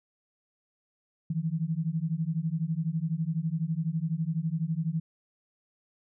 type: beating tone pair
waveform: sine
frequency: 156 / 168 Hz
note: D#3 / E3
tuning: +5 / +33 cents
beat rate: 12 Hz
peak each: -30 dBFS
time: 1.3-5 s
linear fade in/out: 5 ms
effects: none